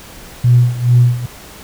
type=tone with tremolo; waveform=sine; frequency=122 Hz; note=B2; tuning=21 cents flat; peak=-4 dBFS; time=0.44-1.26 s; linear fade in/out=5 ms; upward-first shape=sine; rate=2.3 Hz; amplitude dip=85%; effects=tanh soft clip ceiling 0 dBFS + pink hiss -36 dBFS RMS until 1.63 s